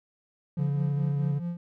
triangle tone with tremolo, 172.9 Hz, F3, 17 cents flat, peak -26 dBFS, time 0.57-1.57 s, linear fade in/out 2 ms, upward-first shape sine, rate 4.7 Hz, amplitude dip 70%
triangle tone with vibrato, 142.1 Hz, C#3, 43 cents sharp, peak -23 dBFS, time 0.58-1.4 s, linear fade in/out 20 ms, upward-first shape square, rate 13 Hz, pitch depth 15 cents each way
effects none

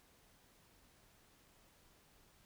silence, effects pink hiss -68 dBFS RMS until 2.45 s

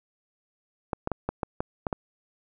clicks, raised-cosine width 1 ms, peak -13 dBFS, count 8, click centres 0.932 / 1.074 / 1.117 / 1.29 / 1.432 / 1.605 / 1.868 / 1.928 s, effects none

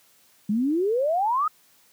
sine exponential sweep, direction up, 199.3 to 1294 Hz, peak -20 dBFS, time 0.49-1.48 s, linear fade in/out 5 ms, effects white hiss -59 dBFS RMS until 1.92 s + high-pass 100 Hz 12 dB/octave

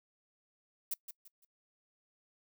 violet noise with echo, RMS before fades -35 dBFS, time 0.91-0.94 s, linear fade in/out 5 ms, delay 170 ms, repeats 3, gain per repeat -10 dB, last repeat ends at 1.45 s, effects noise-tail reverb RT60 0.1 s tail -23 dB re dry

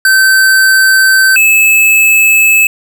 square tone pair in turn, 1544 / 2603 Hz, G6 / E7, -27 / -22 cents, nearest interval major sixth, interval 905 cents, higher second, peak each -5 dBFS, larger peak neither, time 0.05-1.36 / 1.36-2.67 s, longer neither, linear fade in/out 2 ms, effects none

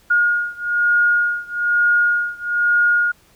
sine beating tone pair, 1430 / 1431.1 Hz, F6 / F6, +41 / +42 cents, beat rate 1.1 Hz, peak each -17 / -18 dBFS, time 0.1-3.12 s, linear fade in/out 10 ms, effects pink hiss -54 dBFS RMS until 3.35 s

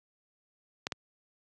clicks, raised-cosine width 0.2 ms, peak -15 dBFS, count 2, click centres 0.869 / 0.922 s, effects high-pass 100 Hz 12 dB/octave + resampled to 24000 Hz

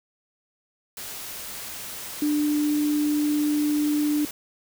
sine tone in noise, 297.1 Hz, D4, 20 cents sharp, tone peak -20 dBFS, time 2.22-4.25 s, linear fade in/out 2 ms, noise white, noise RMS -36 dBFS, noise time 0.97-4.31 s, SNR +13 dB, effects none

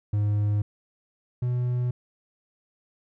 triangle tone pair in turn, 103.83 / 123.48 Hz, G#2 / B2, 0 / 0 cents, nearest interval minor third, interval 300 cents, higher second, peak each -19 / -21 dBFS, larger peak first, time 0.13-0.62 / 1.42-1.91 s, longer neither, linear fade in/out 5 ms, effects none

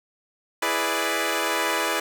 10% pulse chord, E dominant seventh, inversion none, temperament equal, 329.6 / 415.3 / 493.9 / 587.3 Hz, E4 / G#4 / B4 / D5, 0 / 0 / 0 / 0 cents, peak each -20 dBFS, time 0.62-2 s, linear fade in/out 5 ms, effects none

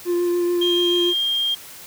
triangle tone with vibrato, 350.1 Hz, F4, 4 cents sharp, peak -15 dBFS, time 0.05-1.14 s, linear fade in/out 50 ms, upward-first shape sine, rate 6.9 Hz, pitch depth 13 cents each way
sine tone, 3210 Hz, G7, 40 cents sharp, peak -18 dBFS, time 0.61-1.55 s, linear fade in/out 10 ms
effects tanh soft clip ceiling -10 dBFS + white hiss -40 dBFS RMS until 1.86 s

